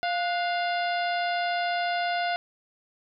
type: harmonic tone with a mistuned harmonic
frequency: 698.5 Hz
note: F5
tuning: in tune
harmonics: 1 / 2 / 3 / 4 / 5 / 6 / 7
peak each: -26 / -32 / -36 / -38 / -40 / -42 / -43 dBFS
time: 0.03-2.36 s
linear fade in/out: 0 ms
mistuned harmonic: 2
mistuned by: +81 cents
effects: none